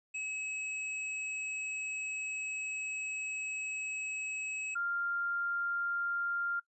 square / sine tone pair in turn, 2569 / 1395.1 Hz, E7 / F6, -45 / -2 cents, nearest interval major seventh, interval 1057 cents, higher first, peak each -37 / -31 dBFS, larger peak second, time 0.14-4.75 / 4.75-6.6 s, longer first, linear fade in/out 10 ms, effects noise-tail reverb RT60 0.1 s tail -22 dB re dry + resampled to 24000 Hz

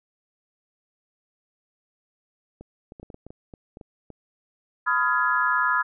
clicks, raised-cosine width 2 ms, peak -28 dBFS, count 12, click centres 2.61 / 2.921 / 2.998 / 3.03 / 3.102 / 3.144 / 3.266 / 3.305 / 3.538 / 3.771 / 3.812 / 4.103 s
sine chord, F half-diminished seventh, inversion second, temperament just, 1005.8 / 1257.2 / 1396.9 / 1676.3 Hz, Cb6 / Eb6 / F6 / Ab6, +31 / +18 / 0 / +16 cents, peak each -25 dBFS, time 4.86-5.83 s, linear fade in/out 20 ms
effects none

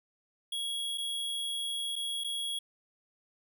square tone with dropouts, 3322 Hz, G#7, in tune, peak -33 dBFS, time 0.52-2.59 s, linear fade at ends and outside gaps 5 ms, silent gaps 0.976-0.98 / 1.957-1.962 / 2.238-2.244 s, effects none

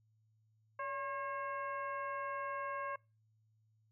harmonic tone with a mistuned harmonic, 540 Hz, C#5, 45 cents flat, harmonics 1 / 2 / 3 / 4 / 5, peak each -44 / -40 / -46 / -52 / -57 dBFS, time 0.79-2.96 s, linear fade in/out 5 ms, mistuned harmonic 1, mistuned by +87 cents, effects noise-tail reverb RT60 0.3 s tail -25 dB re dry + added 109 Hz sine -70 dBFS peak until 3.91 s

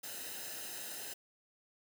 white noise with comb filter, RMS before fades -44 dBFS, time 0.03-1.14 s, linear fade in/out 10 ms, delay 0.88 ms, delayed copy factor -0.7, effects none

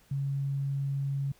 sine tone, 138.59 Hz, C#3, in tune, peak -28 dBFS, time 0.11-1.32 s, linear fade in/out 5 ms, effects pink hiss -62 dBFS RMS until 1.39 s

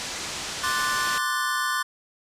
white low-pass noise, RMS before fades -33 dBFS, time 0-1.18 s, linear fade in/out 0 ms, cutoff 7300 Hz, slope 24 dB/octave
square chord, D dominant seventh, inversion third, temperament equal, 1046.5 / 1174.7 / 1480 / 1760 Hz, C6 / D6 / F#6 / A6, 0 / 0 / 0 / 0 cents, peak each -30 dBFS, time 0.63-1.83 s, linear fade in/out 10 ms
effects resampled to 32000 Hz

